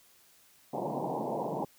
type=band-pass noise; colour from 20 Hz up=white; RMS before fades=-34 dBFS; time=0.73-1.65 s; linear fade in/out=5 ms; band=130 to 970 Hz; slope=96 dB/octave; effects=white hiss -62 dBFS RMS until 1.78 s